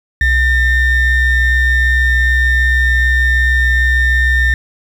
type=ring-modulated tone; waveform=triangle; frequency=932.3 Hz; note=A#5; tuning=in tune; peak=-4 dBFS; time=0.21-4.54 s; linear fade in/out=2 ms; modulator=869 Hz; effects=7-bit